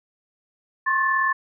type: tone cluster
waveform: sine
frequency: 1067 / 1106 / 1752 Hz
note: C6 / C#6 / A6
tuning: +34 / -4 / -8 cents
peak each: -22 / -29 / -21 dBFS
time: 0.86-1.33 s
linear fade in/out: 10 ms
effects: none

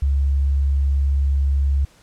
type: tone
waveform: sine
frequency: 69.3 Hz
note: C#2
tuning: in tune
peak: -15 dBFS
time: 0.02-1.85 s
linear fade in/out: 5 ms
effects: pink hiss -53 dBFS RMS until 2.02 s + low-pass 10000 Hz 12 dB/octave

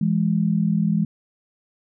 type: tone pair together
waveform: sine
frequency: 167.45 / 207.7 Hz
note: E3 / G#3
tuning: +27 / 0 cents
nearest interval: major third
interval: 373 cents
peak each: -20 dBFS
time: 0.01-1.05 s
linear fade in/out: 5 ms
effects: none

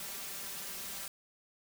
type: noise with comb filter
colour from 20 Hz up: white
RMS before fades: -42 dBFS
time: 0-1.08 s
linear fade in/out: 2 ms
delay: 5.1 ms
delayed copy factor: +0.8
effects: none

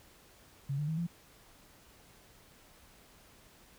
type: tone with pitch steps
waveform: sine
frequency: 138.59 / 148.54 / 159.2 / 170.62 Hz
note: C#3 / D3 / D#3 / F3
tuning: 0 / +20 / +40 / -40 cents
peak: -31 dBFS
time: 0.69-1.07 s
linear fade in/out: 10 ms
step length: 95 ms
effects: pink hiss -60 dBFS RMS until 3.78 s

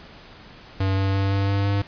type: tone with pitch steps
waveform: square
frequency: 96.3 / 97.08 / 97.87 / 98.66 / 99.47 / 100.27 Hz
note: G2 / G2 / G2 / G2 / G2 / G2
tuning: -30 / -16 / -2 / +12 / +26 / +40 cents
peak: -20 dBFS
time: 0.8-1.82 s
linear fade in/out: 5 ms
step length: 170 ms
effects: pink hiss -45 dBFS RMS until 1.87 s + resampled to 11025 Hz

